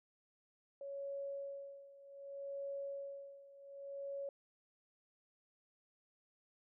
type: tone with tremolo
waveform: sine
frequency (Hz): 557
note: C#5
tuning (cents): +8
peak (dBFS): -40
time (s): 0.81-4.29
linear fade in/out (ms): 2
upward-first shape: sine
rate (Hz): 0.65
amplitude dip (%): 85
effects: none